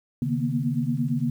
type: tone cluster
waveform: sine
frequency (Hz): 134.3 / 152.1 / 233.7 / 242.4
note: C3 / D#3 / A#3 / B3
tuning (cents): +46 / -39 / +5 / -32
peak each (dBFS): -28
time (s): 0.22-1.3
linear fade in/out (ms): 2
effects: 9-bit